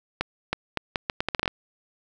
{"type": "accelerating click train", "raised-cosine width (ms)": 0.3, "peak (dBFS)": -8, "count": 12, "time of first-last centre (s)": [0.21, 1.478], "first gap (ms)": 320, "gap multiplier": 0.76, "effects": []}